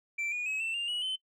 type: tone with pitch steps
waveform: sine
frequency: 2342 / 2449 / 2560 / 2676 / 2798 / 2925 / 3058 Hz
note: D7 / D#7 / D#7 / E7 / F7 / F#7 / G7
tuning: -5 / -28 / +49 / +25 / +3 / -21 / -44 cents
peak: -28 dBFS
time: 0.18-1.16 s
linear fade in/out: 10 ms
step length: 140 ms
effects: noise-tail reverb RT60 0.1 s tail -19 dB re dry + tanh soft clip ceiling -30 dBFS